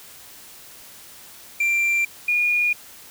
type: tone pair in turn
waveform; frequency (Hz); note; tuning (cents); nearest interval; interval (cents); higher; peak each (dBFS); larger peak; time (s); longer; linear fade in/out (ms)
triangle / sine; 2364 / 2436; D7 / D#7; +11 / -37; minor second; 52; second; -16 / -17; first; 1.6-2.05 / 2.28-2.73; neither; 5
effects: white hiss -44 dBFS RMS until 3.1 s